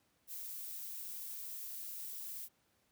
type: noise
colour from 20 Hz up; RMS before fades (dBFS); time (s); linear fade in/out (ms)
violet; -45; 0.27-2.49; 50
effects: pink hiss -75 dBFS RMS until 2.91 s + high-pass 80 Hz 12 dB/octave